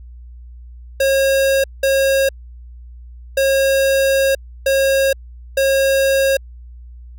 square tone bursts at uneven times, 542 Hz, C#5, 39 cents flat, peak -13 dBFS, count 5, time 1-1.64 / 1.83-2.29 / 3.37-4.35 / 4.66-5.13 / 5.57-6.37 s, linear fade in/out 5 ms, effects added 60 Hz sine -34 dBFS peak until 7.18 s

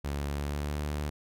sawtooth tone with pitch glide, 71.4 to 74.05 Hz, D2 to D2, -48 to +15 cents, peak -27 dBFS, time 0.04-1.1 s, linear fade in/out 10 ms, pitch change +63 cents, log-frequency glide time 0.31-0.8 s, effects none

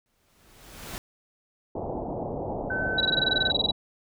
pink noise with exponential growth, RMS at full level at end -35 dBFS, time 0.06-0.98 s, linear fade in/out 0 ms, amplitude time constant 200 ms
white low-pass noise, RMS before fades -32 dBFS, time 1.75-3.72 s, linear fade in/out 5 ms, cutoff 820 Hz, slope 48 dB/octave
sine tone, 1525 Hz, G6, 48 cents flat, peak -27 dBFS, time 2.7-3.51 s, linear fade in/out 5 ms
sine tone bursts, 3904 Hz, B7, 21 cents flat, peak -20 dBFS, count 16, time 2.98-3.711 s, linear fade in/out 5 ms, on 26 ms, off 21 ms
effects none

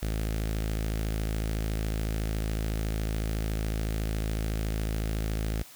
sawtooth tone with notch filter, 53.9 Hz, A1, 35 cents flat, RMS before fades -30 dBFS, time 0.02-5.63 s, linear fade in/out 10 ms, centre 1000 Hz, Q 1.6, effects white hiss -50 dBFS RMS until 5.75 s

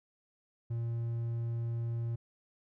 triangle tone, 116.54 Hz, A#2, in tune, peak -30 dBFS, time 0.7-2.16 s, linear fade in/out 10 ms, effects none

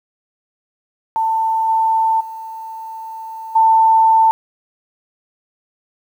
sine tone with level steps, 892 Hz, A5, 23 cents sharp, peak -14 / -12 / -27 / -8 dBFS, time 1.16-4.31 s, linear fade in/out 0 ms, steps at 1.68 / 2.2 / 3.55 s, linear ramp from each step 10 ms, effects 8-bit

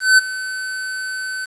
square tone with ADSR envelope, 1522 Hz, F#6, 48 cents sharp, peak -7 dBFS, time 0-1.46 s, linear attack 180 ms, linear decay 18 ms, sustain -17 dB, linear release 18 ms, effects resampled to 24000 Hz + 7-bit

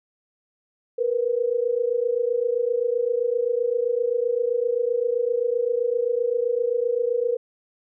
sine tone pair together, 466.2 / 493.9 Hz, A#4 / B4, 0 / 0 cents, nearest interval minor second, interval 100 cents, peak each -23 dBFS, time 0.98-7.37 s, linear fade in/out 10 ms, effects none

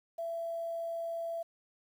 sine tone, 669 Hz, E5, 25 cents sharp, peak -34 dBFS, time 0.18-1.43 s, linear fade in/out 10 ms, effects 10-bit

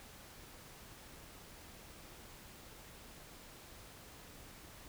silence, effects pink hiss -55 dBFS RMS until 4.88 s

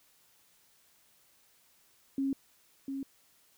sine tone with echo, 272.2 Hz, C#4, 31 cents flat, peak -28 dBFS, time 2.18-2.33 s, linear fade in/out 2 ms, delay 700 ms, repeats 1, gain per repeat -6 dB, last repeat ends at 3.03 s, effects white hiss -66 dBFS RMS until 3.57 s

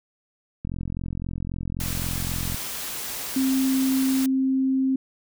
click train, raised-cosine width 5 ms, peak -18 dBFS, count 84, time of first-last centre 0.65-2.545 s, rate 43.8 Hz
white noise, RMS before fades -32 dBFS, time 1.8-4.26 s, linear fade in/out 2 ms
sine tone, 264.6 Hz, C4, 20 cents sharp, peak -19 dBFS, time 3.36-4.96 s, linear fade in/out 5 ms
effects none

